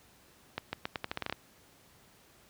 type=accelerating click train; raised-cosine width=0.3 ms; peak=-17 dBFS; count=11; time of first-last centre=0.58-1.325 s; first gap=150 ms; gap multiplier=0.83; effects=pink hiss -61 dBFS RMS until 2.49 s + high-pass 60 Hz 12 dB/octave